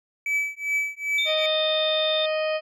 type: tone with tremolo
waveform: triangle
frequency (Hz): 2298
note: D7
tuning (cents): -38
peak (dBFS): -18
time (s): 0.26-1.46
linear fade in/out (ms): 2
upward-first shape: triangle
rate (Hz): 2.5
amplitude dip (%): 100
type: tone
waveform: sine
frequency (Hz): 3618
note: A7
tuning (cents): +48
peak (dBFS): -24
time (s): 1.18-2.26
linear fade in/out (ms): 5
type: harmonic tone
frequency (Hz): 622.3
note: D#5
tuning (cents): 0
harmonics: 1 / 2 / 3 / 4 / 5 / 7 / 8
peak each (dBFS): -23 / -35 / -36 / -33 / -37 / -45 / -44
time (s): 1.25-2.61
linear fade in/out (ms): 50
effects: none